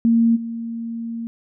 sine tone with level steps, 230.4 Hz, A#3, 20 cents flat, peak -12 / -25 dBFS, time 0.05-1.27 s, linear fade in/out 0 ms, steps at 0.35 s, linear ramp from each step 20 ms, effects none

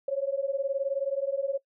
sine beating tone pair, 540 / 559 Hz, C#5 / C#5, -45 / +14 cents, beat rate 19 Hz, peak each -29 / -29 dBFS, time 0.08-1.58 s, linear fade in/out 5 ms, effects noise-tail reverb RT60 0.1 s tail -22 dB re dry

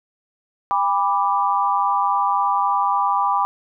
sine chord, G major, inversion none, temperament equal with one note detuned, 804.6 / 987.8 / 1174.7 Hz, G5 / B5 / D6, +45 / 0 / 0 cents, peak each -21 / -20 / -21 dBFS, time 0.71-3.45 s, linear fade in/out 0 ms, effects none

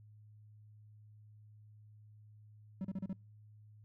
triangle tone bursts, 190.1 Hz, F#3, 47 cents sharp, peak -34 dBFS, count 5, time 2.81-3.13 s, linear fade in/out 2 ms, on 36 ms, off 35 ms, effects noise-tail reverb RT60 0.4 s tail -26 dB re dry + added 106 Hz sine -56 dBFS peak until 3.84 s

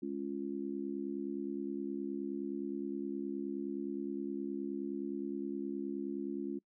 harmonic tone, 69.6 Hz, C#2, 8 cents sharp, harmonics 3 / 4 / 5, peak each -42 / -39 / -40 dBFS, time 0.02-6.59 s, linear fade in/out 10 ms, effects noise-tail reverb RT60 0.1 s tail -23 dB re dry

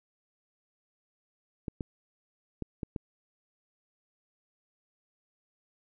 clicks, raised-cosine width 3 ms, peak -21 dBFS, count 5, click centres 1.682 / 1.808 / 2.623 / 2.832 / 2.962 s, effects none

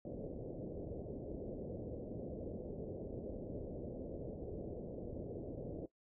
white low-pass noise, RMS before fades -45 dBFS, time 0.05-5.86 s, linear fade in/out 2 ms, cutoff 570 Hz, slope 48 dB/octave, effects noise-tail reverb RT60 0.1 s tail -17 dB re dry

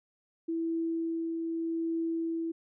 sine tone with tremolo, 329.6 Hz, E4, in tune, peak -28 dBFS, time 0.48-2.52 s, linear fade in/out 10 ms, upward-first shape triangle, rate 0.83 Hz, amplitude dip 30%, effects none

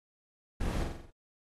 brown noise with echo, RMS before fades -31 dBFS, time 0.6-0.84 s, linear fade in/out 10 ms, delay 45 ms, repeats 6, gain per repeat -4 dB, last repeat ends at 1.11 s, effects AAC 32 kbps

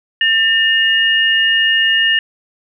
sine tone pair together, 1799 / 2854 Hz, A6 / F7, +38 / +37 cents, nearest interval minor sixth, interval 799 cents, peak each -13 dBFS, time 0.21-2.19 s, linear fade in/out 2 ms, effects none

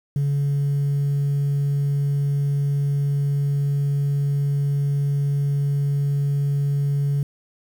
sine tone, 141.8 Hz, C#3, 40 cents sharp, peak -16 dBFS, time 0.16-7.23 s, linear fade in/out 2 ms, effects tanh soft clip ceiling -17 dBFS + 8-bit

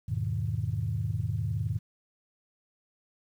sine chord, E major seventh, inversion none, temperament equal, 82.41 / 103.83 / 123.47 / 155.56 Hz, E2 / G#2 / B2 / D#3, 0 / 0 / 0 / 0 cents, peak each -36 / -30 / -33 / -35 dBFS, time 0.08-1.79 s, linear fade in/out 10 ms, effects tanh soft clip ceiling -18 dBFS + 10-bit

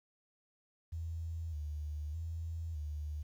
sine tone with vibrato, 78.6 Hz, D#2, 18 cents sharp, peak -37 dBFS, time 0.92-3.23 s, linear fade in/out 10 ms, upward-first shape square, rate 0.82 Hz, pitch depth 79 cents each way, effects 11-bit

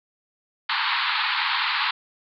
pink band-pass noise, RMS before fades -24 dBFS, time 0.69-1.91 s, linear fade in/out 5 ms, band 850 to 4500 Hz, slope 96 dB/octave, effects none

